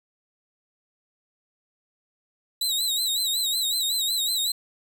sawtooth tone with vibrato, 3897 Hz, B7, 24 cents flat, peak -20 dBFS, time 2.61-4.52 s, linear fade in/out 5 ms, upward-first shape sine, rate 5.4 Hz, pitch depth 90 cents each way, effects none

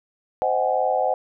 sine chord, Ab dominant seventh, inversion first, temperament just, 519.1 / 623 / 747.5 / 830.6 Hz, C5 / Eb5 / Gb5 / Ab5, -14 / +2 / +17 / 0 cents, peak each -24 / -25 / -22 / -27 dBFS, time 0.42-1.14 s, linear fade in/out 0 ms, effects none

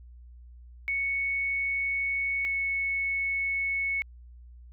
sine tone pair in turn, 2217 / 2207 Hz, C#7 / C#7, 0 / -8 cents, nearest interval unison, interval 8 cents, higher first, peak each -26 dBFS, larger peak neither, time 0.88-2.45 / 2.45-4.02 s, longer neither, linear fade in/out 0 ms, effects added 60 Hz sine -46 dBFS peak until 4.72 s

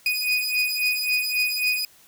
30% pulse beating tone pair, 2483 / 2486.7 Hz, D#7 / D#7, -4 / -2 cents, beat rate 3.7 Hz, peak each -22 dBFS, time 0.06-1.85 s, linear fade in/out 2 ms, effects white hiss -54 dBFS RMS until 2.07 s

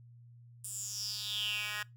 10% pulse tone with high-pass filter sweep, 209 Hz, G#3, 11 cents sharp, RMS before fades -38 dBFS, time 0.64-1.83 s, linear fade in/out 5 ms, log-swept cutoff 9000 to 1800 Hz, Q 6.3, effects noise-tail reverb RT60 0.2 s tail -22 dB re dry + added 119 Hz sine -53 dBFS peak until 1.96 s

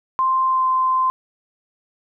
sine tone with pitch glide, 1046.5 to 1037.5 Hz, C6 to C6, 0 to -15 cents, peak -15 dBFS, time 0.19-1.1 s, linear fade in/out 0 ms, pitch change -15 cents, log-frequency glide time 0.46-0.65 s, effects none

